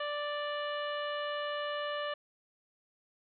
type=harmonic tone with a mistuned harmonic; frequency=587.3 Hz; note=D5; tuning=in tune; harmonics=1 / 2 / 3 / 4 / 5 / 6 / 7; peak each=-36 / -39 / -41 / -52 / -43 / -51 / -55 dBFS; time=0-2.14 s; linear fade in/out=5 ms; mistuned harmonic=7; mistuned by=-16 cents; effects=none